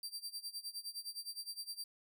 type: tone with tremolo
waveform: sawtooth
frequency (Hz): 4699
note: D8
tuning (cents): 0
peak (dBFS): -37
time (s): 0.03-1.84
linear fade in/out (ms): 2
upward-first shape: sine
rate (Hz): 9.7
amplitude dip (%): 90
effects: none